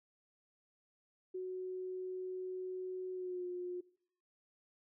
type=tone with pitch glide; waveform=sine; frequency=370.1 to 358.1 Hz; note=F#4 to F4; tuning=0 to +43 cents; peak=-38 dBFS; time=1.34-3.81 s; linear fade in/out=10 ms; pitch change=-57 cents; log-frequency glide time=3.13-3.45 s; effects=noise-tail reverb RT60 0.6 s tail -21 dB re dry